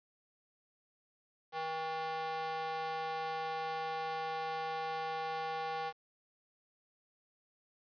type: tone with high-pass filter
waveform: square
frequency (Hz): 159.8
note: D#3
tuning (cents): +47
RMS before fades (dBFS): -38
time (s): 1.52-5.93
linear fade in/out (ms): 50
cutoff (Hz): 700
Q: 3
effects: resampled to 11025 Hz + 10-bit